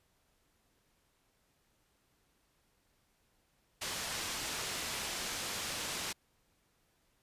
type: low-pass noise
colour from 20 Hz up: white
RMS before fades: -39 dBFS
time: 3.81-6.13 s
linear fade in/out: 10 ms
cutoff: 6800 Hz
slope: 12 dB/octave
effects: pink hiss -74 dBFS RMS until 7.22 s + resampled to 32000 Hz